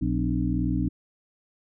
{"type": "harmonic tone with a mistuned harmonic", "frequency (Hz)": 60, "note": "B1", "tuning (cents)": -49, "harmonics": [1, 2, 3, 4, 5], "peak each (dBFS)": [-29, -29, -29, -29, -29], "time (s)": [0.01, 0.89], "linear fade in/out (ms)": 10, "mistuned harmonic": 4, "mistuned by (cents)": 120, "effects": []}